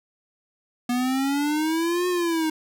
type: exponential two-way sweep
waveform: square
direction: up then down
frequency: 241.7 to 362.8 to 311 Hz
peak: -22 dBFS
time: 0.89-2.5 s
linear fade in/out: 5 ms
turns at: 2.08 s
effects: none